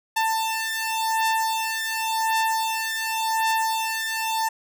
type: beating tone pair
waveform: sawtooth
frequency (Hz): 890 / 890.9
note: A5 / A5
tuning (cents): +20 / +21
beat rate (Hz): 0.9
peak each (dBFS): -21 / -22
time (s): 0.16-4.49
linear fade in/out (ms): 10
effects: none